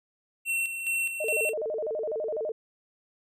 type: tone with tremolo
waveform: square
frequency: 2713 Hz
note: E7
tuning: 49 cents sharp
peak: -26 dBFS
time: 0.45-1.54 s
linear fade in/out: 50 ms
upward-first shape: square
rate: 2.4 Hz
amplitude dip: 55%
type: tone with vibrato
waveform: sine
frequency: 523.3 Hz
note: C5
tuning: in tune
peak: -28 dBFS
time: 1.2-2.52 s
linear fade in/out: 5 ms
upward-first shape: square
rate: 12 Hz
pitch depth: 280 cents each way
effects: resampled to 32000 Hz